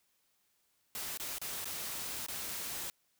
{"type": "noise with dropouts", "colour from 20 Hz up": "white", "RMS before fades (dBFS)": -40, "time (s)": [0.95, 2.9], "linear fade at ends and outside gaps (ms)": 1, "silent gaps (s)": [[1.174, 1.198], [1.384, 1.415], [1.645, 1.655], [2.264, 2.284]], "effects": ["white hiss -75 dBFS RMS until 3.19 s"]}